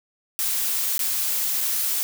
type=noise with dropouts; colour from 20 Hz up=blue; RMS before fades=-24 dBFS; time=0.39-2.03 s; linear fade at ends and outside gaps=0 ms; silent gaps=0.98-0.992 / 1.607-1.611 s; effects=none